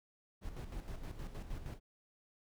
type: noise with tremolo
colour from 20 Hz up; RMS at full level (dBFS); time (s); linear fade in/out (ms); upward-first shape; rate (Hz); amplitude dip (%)
brown; -42; 0.41-1.8; 50; square; 6.4; 55
effects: none